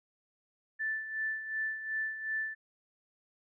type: tone with tremolo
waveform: sine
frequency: 1760 Hz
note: A6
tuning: in tune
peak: -30 dBFS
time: 0.79-2.55 s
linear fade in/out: 20 ms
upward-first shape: sine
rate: 2.7 Hz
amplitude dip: 65%
effects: none